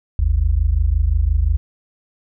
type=tone pair together; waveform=sine; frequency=51.56 / 77.3 Hz; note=G#1 / D#2; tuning=-12 / -11 cents; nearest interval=perfect fifth; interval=701 cents; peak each=-16 dBFS; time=0.19-1.57 s; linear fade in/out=0 ms; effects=none